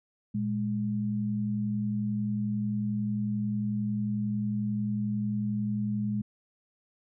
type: tone pair together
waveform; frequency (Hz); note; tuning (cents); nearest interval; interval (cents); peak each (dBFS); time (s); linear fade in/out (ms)
sine; 116.54 / 207.7; A#2 / G#3; 0 / 0; minor seventh; 1000; -33 / -28; 0.34-6.22; 10
effects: none